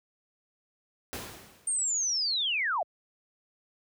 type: noise with exponential decay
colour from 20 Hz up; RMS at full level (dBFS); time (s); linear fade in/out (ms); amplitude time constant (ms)
pink; -35; 1.13-1.92; 0; 170
type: linear sweep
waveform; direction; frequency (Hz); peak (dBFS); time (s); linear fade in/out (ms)
sine; down; 8870 to 595; -26; 1.67-2.83; 5
effects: high-pass 80 Hz 12 dB/octave